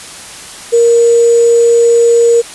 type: tone with sample-and-hold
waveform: sine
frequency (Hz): 467.8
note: A#4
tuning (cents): +6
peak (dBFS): -4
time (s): 0.72-2.42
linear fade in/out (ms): 20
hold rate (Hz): 7350
effects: white hiss -29 dBFS RMS until 2.54 s + resampled to 24000 Hz

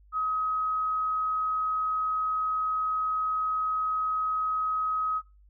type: tone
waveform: sine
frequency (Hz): 1268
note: D#6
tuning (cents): +32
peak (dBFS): -25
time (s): 0.12-5.22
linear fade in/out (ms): 50
effects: noise-tail reverb RT60 0.3 s tail -21 dB re dry + added 50 Hz sine -54 dBFS peak until 5.49 s

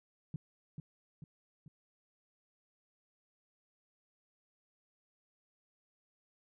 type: tone with echo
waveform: sine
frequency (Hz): 151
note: D3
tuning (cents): +48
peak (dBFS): -35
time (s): 0.34-0.36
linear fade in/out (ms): 2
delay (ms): 440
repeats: 3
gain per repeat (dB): -5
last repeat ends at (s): 1.68
effects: none

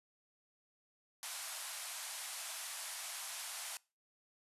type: band-pass noise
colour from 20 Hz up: white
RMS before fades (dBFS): -45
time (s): 1.23-3.77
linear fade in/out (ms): 0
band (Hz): 630 to 12000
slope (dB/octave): 48
effects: noise-tail reverb RT60 0.3 s tail -23 dB re dry + resampled to 32000 Hz

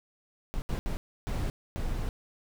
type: noise bursts at uneven times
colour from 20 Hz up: brown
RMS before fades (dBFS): -31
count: 5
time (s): 0.54-0.62 / 0.69-0.79 / 0.86-0.97 / 1.27-1.5 / 1.76-2.09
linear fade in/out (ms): 0
effects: none

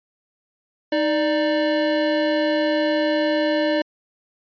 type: tone pair together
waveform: square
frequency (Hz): 311.1 / 591.7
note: D#4 / D5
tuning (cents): 0 / +13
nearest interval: major seventh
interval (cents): 1113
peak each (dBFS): -22 / -21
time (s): 0.92-3.82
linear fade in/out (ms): 5
effects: resampled to 11025 Hz

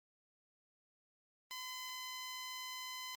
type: tone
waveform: 10% pulse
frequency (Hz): 1019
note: C6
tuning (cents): -46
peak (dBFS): -35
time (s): 1.51-3.15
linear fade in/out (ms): 0
effects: Opus 24 kbps

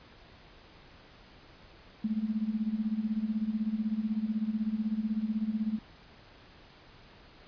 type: tone with tremolo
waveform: sine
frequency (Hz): 217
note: A3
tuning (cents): -24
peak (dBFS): -25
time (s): 2.04-5.79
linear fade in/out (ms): 5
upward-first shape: sine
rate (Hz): 16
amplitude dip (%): 80
effects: pink hiss -55 dBFS RMS until 7.47 s + resampled to 11025 Hz

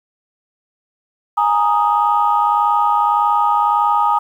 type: chord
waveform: sine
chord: Ab suspended second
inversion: none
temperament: equal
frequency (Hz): 830.6 / 932.3 / 1244.5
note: Ab5 / Bb5 / Eb6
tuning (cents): 0 / 0 / 0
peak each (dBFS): -16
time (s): 1.37-4.19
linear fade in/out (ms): 10
effects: tanh soft clip ceiling -3 dBFS + 8-bit

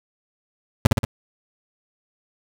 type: tone with echo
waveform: 30% pulse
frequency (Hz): 110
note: A2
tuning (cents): 0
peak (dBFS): -5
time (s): 0.85-0.87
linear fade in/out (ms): 5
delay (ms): 60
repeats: 3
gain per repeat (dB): -4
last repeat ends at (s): 1.05
effects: none

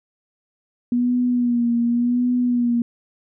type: tone with vibrato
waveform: sine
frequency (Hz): 241.3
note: B3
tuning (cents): -40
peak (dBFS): -16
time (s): 0.92-2.82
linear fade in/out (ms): 2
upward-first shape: sine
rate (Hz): 0.89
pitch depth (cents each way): 42
effects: none

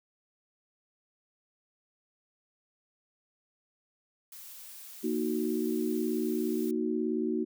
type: noise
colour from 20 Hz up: blue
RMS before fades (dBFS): -47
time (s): 4.32-6.71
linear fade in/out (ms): 2
type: chord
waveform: sine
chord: D# minor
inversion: second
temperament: equal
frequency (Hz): 233.1 / 311.1 / 370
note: A#3 / D#4 / F#4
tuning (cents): 0 / 0 / 0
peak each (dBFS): -32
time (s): 5.03-7.45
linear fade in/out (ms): 20
effects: none

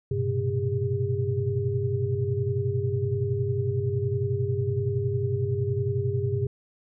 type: tone cluster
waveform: sine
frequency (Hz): 97.9 / 119.1 / 130 / 402.8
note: G2 / A#2 / C3 / G4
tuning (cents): -2 / +38 / -11 / +47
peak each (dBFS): -29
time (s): 0.11-6.47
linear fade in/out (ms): 5
effects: none

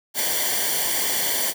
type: noise with comb filter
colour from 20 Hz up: white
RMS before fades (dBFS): -23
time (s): 0.14-1.54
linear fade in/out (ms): 50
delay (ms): 0.77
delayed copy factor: -0.75
effects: none

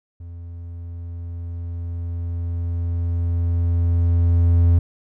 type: tone with level ramp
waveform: triangle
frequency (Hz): 85.5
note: F2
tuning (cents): -36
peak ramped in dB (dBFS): -31 to -9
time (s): 0.2-4.79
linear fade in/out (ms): 5
effects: none

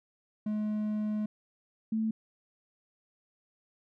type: tone pair in turn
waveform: triangle / sine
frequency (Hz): 212.4 / 220.6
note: G#3 / A3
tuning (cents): +39 / +5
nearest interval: minor second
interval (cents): 66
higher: second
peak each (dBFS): -27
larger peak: neither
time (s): 0.46-1.26 / 1.92-2.11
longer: first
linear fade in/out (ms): 5
effects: none

